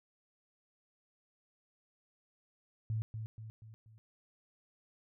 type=tone with echo; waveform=sine; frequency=110.2 Hz; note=A2; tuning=3 cents sharp; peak=-32 dBFS; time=2.9-3.02 s; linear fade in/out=0 ms; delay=240 ms; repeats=4; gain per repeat=-6 dB; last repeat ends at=3.98 s; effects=none